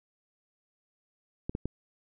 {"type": "clicks", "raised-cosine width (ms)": 3, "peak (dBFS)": -19, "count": 3, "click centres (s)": [1.495, 1.551, 1.656], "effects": []}